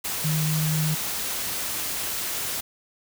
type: tone in noise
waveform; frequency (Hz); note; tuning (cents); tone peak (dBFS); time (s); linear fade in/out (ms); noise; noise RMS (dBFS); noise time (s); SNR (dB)
sine; 155.56; D#3; 0; -22; 0.24-0.95; 10; white; -29; 0.04-2.61; +4
effects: none